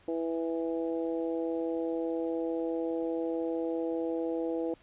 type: harmonic tone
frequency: 164.81 Hz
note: E3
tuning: in tune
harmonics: 2 / 3 / 4 / 5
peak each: -32 / -33 / -41 / -46 dBFS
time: 0.08-4.74 s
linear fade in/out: 2 ms
effects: pink hiss -61 dBFS RMS until 4.82 s + resampled to 8000 Hz